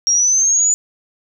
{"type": "linear sweep", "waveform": "sine", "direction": "up", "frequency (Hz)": [5580, 7000], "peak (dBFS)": -11, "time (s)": [0.07, 0.74], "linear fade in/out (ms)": 0, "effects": []}